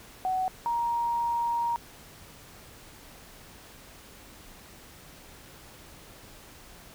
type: tone pair in turn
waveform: sine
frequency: 748 / 939.8 Hz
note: F#5 / A#5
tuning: +19 / +14 cents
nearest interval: major third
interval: 395 cents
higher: second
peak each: -25 dBFS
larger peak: neither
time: 0.25-0.48 / 0.66-1.76 s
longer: second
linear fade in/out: 0 ms
effects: pink hiss -50 dBFS RMS until 6.94 s